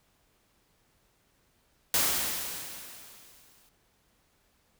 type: noise with exponential decay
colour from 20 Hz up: white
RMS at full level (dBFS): -24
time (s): 1.94-3.69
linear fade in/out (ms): 1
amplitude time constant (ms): 380
effects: pink hiss -69 dBFS RMS until 4.79 s